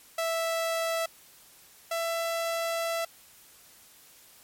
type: tone pair in turn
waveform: sawtooth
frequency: 659.3 / 666.2 Hz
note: E5 / E5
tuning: 0 / +18 cents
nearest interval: unison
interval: 18 cents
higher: second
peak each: -23 / -24 dBFS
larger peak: first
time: 0.18-1.06 / 1.91-3.05 s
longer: second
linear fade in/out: 5 ms
effects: white hiss -55 dBFS RMS until 4.43 s + MP3 64 kbps